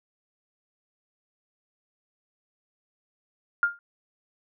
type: tone with exponential decay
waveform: sine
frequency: 1406 Hz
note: F6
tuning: 11 cents sharp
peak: -15 dBFS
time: 3.63-3.79 s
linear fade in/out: 1 ms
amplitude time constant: 34 ms
effects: none